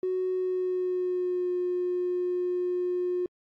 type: tone with pitch glide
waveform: triangle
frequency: 370 to 358.8 Hz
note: F#4 to F4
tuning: 0 to +47 cents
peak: -22 dBFS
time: 0.03-3.26 s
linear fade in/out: 2 ms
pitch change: -53 cents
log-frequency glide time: 0.33-1.51 s
effects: tanh soft clip ceiling -23 dBFS + AAC 64 kbps